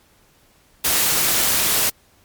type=noise; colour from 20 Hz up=white; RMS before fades=-18 dBFS; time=0.84-1.9 s; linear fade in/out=10 ms; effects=pink hiss -56 dBFS RMS until 2.24 s + MP3 96 kbps